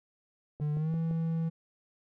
triangle tone with pitch glide, 149.3 to 163.76 Hz, D3 to E3, +29 to -11 cents, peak -26 dBFS, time 0.6-1.5 s, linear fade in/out 20 ms, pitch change +160 cents, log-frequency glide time 0.73-0.94 s
click train, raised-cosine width 2 ms, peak -31 dBFS, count 4, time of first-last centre 0.6-1.111 s, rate 5.87 Hz
effects none

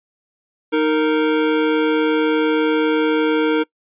square tone pair together, 311.1 / 462.8 Hz, D#4 / A#4, 0 / -13 cents, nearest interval perfect fifth, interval 687 cents, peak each -18 dBFS, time 0.72-3.64 s, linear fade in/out 20 ms, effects noise-tail reverb RT60 0.1 s tail -24 dB re dry + resampled to 8000 Hz

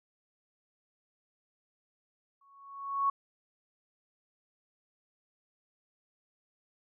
sine tone with exponential growth, 1108.7 Hz, C#6, in tune, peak -23 dBFS, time 2.41-3.1 s, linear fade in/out 5 ms, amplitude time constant 150 ms, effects none

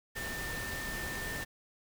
sine tone in noise, 1797 Hz, A6, 36 cents sharp, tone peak -39 dBFS, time 0.15-1.45 s, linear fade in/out 20 ms, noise pink, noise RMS -40 dBFS, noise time 0.15-1.45 s, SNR -2 dB, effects none

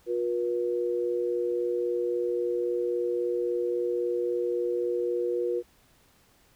sine tone pair together, 357.7 / 481.4 Hz, F4 / B4, +41 / -44 cents, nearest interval perfect fourth, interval 515 cents, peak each -28 dBFS, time 0.06-5.63 s, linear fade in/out 50 ms, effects pink hiss -62 dBFS RMS until 6.55 s

